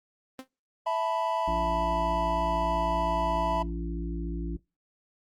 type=tone with exponential decay; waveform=sawtooth; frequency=261.6 Hz; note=C4; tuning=in tune; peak=-31 dBFS; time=0.39-0.48 s; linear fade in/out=1 ms; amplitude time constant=19 ms
type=chord; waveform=triangle; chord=E suspended fourth; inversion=none; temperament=just; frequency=659.3 / 879 / 988.9 Hz; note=E5 / A5 / B5; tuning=0 / -2 / +2 cents; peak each=-28 / -30 / -27 dBFS; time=0.86-3.63 s; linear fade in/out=10 ms
type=harmonic tone; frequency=56.8 Hz; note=A#1; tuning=44 cents flat; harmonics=1 / 3 / 5 / 6; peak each=-32 / -37 / -39 / -40 dBFS; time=1.47-4.57 s; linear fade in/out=10 ms
effects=noise-tail reverb RT60 0.3 s tail -26 dB re dry + Opus 32 kbps